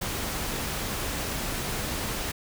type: noise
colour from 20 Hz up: pink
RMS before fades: -31 dBFS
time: 0.01-2.32 s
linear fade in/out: 10 ms
effects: none